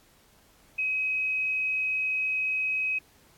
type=tone with frequency modulation; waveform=sine; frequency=2537 Hz; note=D#7; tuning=33 cents sharp; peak=-25 dBFS; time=0.78-2.99 s; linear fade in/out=10 ms; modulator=74 Hz; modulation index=0.28; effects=pink hiss -60 dBFS RMS until 3.37 s + AAC 64 kbps